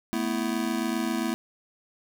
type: chord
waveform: square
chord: A suspended second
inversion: none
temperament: just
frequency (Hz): 220 / 247.5 / 330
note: A3 / B3 / E4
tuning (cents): 0 / +4 / +2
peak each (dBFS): -31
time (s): 0.13-1.34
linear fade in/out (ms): 0
effects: none